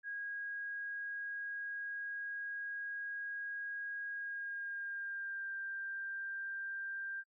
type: tone with pitch glide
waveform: sine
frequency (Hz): 1640 to 1586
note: G#6 to G6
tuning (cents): -22 to +20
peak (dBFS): -39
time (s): 0.03-7.24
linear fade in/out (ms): 50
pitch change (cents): -58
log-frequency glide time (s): 4.09-5.52
effects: noise-tail reverb RT60 0.1 s tail -26 dB re dry